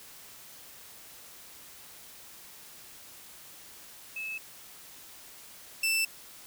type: tone pair in turn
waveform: sine / sawtooth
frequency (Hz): 2600 / 2661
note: E7 / E7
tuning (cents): -24 / +16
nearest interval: unison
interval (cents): 40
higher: second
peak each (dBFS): -34 / -22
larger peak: second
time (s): 4.16-4.38 / 5.83-6.05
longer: neither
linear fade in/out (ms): 5
effects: white hiss -50 dBFS RMS until 6.46 s